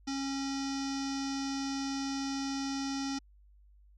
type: tone with low-pass filter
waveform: square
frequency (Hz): 273.3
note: C#4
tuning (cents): -24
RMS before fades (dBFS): -35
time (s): 0.07-3.19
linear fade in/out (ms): 10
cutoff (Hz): 5500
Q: 5
effects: added 50 Hz sine -57 dBFS peak until 3.97 s